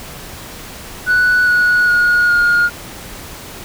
sine tone with pitch steps, 1480 / 1461.3 / 1442.9 / 1424.6 Hz, F#6 / F#6 / F#6 / F6, 0 / -22 / -44 / +34 cents, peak -7 dBFS, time 1.06-2.7 s, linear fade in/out 50 ms, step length 410 ms, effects tanh soft clip ceiling -8 dBFS + pink hiss -32 dBFS RMS until 3.64 s

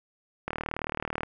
click train, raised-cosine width 0.5 ms, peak -15 dBFS, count 30, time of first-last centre 0.48-1.233 s, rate 38.5 Hz, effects none

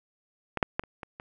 clicks, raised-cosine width 0.5 ms, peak -15 / -6 / -11 / -30 / -23 / -25 dBFS, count 6, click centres 0.573 / 0.628 / 0.795 / 0.837 / 1.032 / 1.199 s, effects none

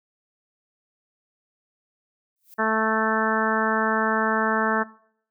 violet noise with exponential growth, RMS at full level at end -43 dBFS, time 2.36-2.54 s, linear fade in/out 1 ms, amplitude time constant 37 ms
harmonic tone, 220 Hz, A3, in tune, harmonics 1 / 2 / 3 / 4 / 5 / 6 / 7 / 8, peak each -28 / -28 / -28 / -28 / -28 / -28 / -28 / -28 dBFS, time 2.58-4.84 s, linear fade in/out 20 ms
effects noise-tail reverb RT60 0.6 s tail -21 dB re dry

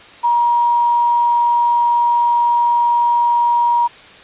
sine tone with quantisation, 951 Hz, A#5, 34 cents sharp, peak -11 dBFS, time 0.23-3.88 s, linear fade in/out 20 ms, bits 6, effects white hiss -40 dBFS RMS until 4.23 s + resampled to 8000 Hz

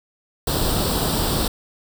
pink noise with comb filter, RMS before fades -21 dBFS, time 0.47-1.48 s, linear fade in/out 5 ms, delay 0.23 ms, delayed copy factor +0.7, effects none

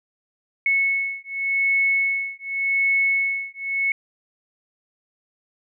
sine beating tone pair, 2200 / 2200.87 Hz, C#7 / C#7, -14 / -13 cents, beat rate 0.87 Hz, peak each -22 dBFS, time 0.66-3.92 s, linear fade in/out 2 ms, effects none

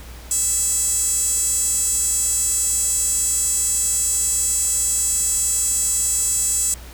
sawtooth tone with high-pass filter, 659.3 Hz, E5, in tune, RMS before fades -20 dBFS, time 0.31-6.74 s, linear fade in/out 2 ms, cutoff 7800 Hz, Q 6.5, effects added 60 Hz sine -36 dBFS peak until 6.93 s + pink hiss -42 dBFS RMS until 6.93 s

